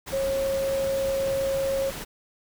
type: tone in noise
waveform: sine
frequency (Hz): 543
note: C#5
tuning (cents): -36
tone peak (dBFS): -23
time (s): 0.12-1.91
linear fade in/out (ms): 20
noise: pink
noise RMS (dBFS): -36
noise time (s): 0.06-2.05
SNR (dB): +10
effects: none